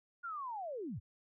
sine linear sweep, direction down, 1437 to 69.3 Hz, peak -39 dBFS, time 0.23-1 s, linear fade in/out 20 ms, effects none

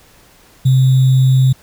sine tone with sample-and-hold, 130.81 Hz, C3, in tune, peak -7 dBFS, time 0.65-1.53 s, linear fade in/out 10 ms, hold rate 3675 Hz, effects pink hiss -47 dBFS RMS until 1.62 s

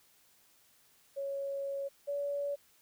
sine tone pair in turn, 554.4 / 569.7 Hz, C#5 / C#5, 0 / +47 cents, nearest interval unison, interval 47 cents, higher second, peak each -34 / -32 dBFS, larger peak second, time 1.16-1.89 / 2.07-2.56 s, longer first, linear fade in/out 20 ms, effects white hiss -66 dBFS RMS until 2.81 s

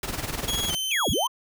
pink noise with tremolo, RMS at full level -28 dBFS, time 0.03-0.75 s, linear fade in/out 2 ms, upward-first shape sine, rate 20 Hz, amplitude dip 70%
sawtooth tone with vibrato, 3200 Hz, G7, 35 cents sharp, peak -23 dBFS, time 0.48-1.27 s, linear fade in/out 2 ms, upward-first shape square, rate 2.3 Hz, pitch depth 66 cents each way
sine linear two-way sweep, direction down then up, 2794 to 37.23 to 1120 Hz, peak -23 dBFS, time 0.9-1.28 s, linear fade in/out 20 ms, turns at 1.1 s
effects none

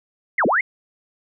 sine linear two-way sweep, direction down then up, 2217 to 174.61 to 2217 Hz, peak -15 dBFS, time 0.38-0.61 s, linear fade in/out 5 ms, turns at 0.46 s, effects none

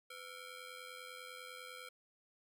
15% pulse ring-modulated tone, 920 Hz, A#5, 23 cents flat, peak -39 dBFS, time 0.1-1.89 s, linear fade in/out 5 ms, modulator 415 Hz, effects none

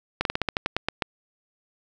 slowing click train, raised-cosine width 0.3 ms, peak -7 dBFS, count 11, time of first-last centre 0.21-1.022 s, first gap 42 ms, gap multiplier 1.14, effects none

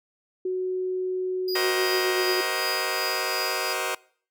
sine tone with pitch glide, 370 to 367 Hz, F#4 to F#4, 0 to -14 cents, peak -24 dBFS, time 0.45-2.41 s, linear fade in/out 5 ms, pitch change -14 cents, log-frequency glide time 1.84-2.26 s
square tone with tremolo, 4895 Hz, D#8, 29 cents flat, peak -29 dBFS, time 1.48-3.73 s, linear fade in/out 2 ms, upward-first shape triangle, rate 2.7 Hz, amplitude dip 60%
10% pulse chord, C half-diminished seventh, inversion second, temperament just, 376.7 / 470.9 / 523.3 / 627.9 Hz, Gb4 / Bb4 / C5 / Eb5, +31 / +18 / 0 / +16 cents, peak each -23 dBFS, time 1.55-3.95 s, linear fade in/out 5 ms
effects noise-tail reverb RT60 0.5 s tail -23 dB re dry

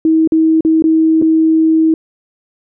sine tone with dropouts, 320 Hz, D#4, 49 cents sharp, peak -7 dBFS, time 0.05-1.94 s, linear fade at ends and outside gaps 2 ms, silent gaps 0.275-0.321 / 0.608-0.649 / 0.823-0.84 / 1.216-1.222 s, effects none

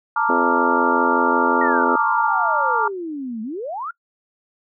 sine chord, Bb major seventh, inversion third, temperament equal, 880 / 932.3 / 1174.7 / 1396.9 Hz, A5 / Bb5 / D6 / F6, 0 / 0 / 0 / 0 cents, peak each -22 dBFS, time 0.16-2.88 s, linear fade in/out 5 ms
harmonic tone, 85.4 Hz, F2, 38 cents flat, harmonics 3 / 4 / 5 / 6 / 7 / 8, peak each -23 / -25 / -24 / -28 / -29 / -31 dBFS, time 0.29-1.96 s, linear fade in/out 5 ms
sine exponential two-way sweep, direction down then up, 1903 to 212 to 1446 Hz, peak -25 dBFS, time 1.61-3.91 s, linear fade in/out 5 ms, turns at 3.42 s
effects noise-tail reverb RT60 0.1 s tail -24 dB re dry

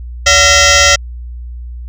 sine tone with frequency modulation, 1864.7 Hz, A#6, in tune, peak -3 dBFS, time 0.26-0.96 s, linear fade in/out 10 ms, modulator 647 Hz, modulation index 7.1, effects tanh soft clip ceiling -2 dBFS + added 60 Hz sine -23 dBFS peak until 1.88 s

